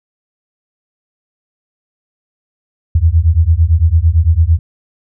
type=beating tone pair; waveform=sine; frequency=77.78 / 86.68 Hz; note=D#2 / F2; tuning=0 / -12 cents; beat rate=8.9 Hz; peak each=-10 dBFS; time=2.95-4.59 s; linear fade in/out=5 ms; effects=none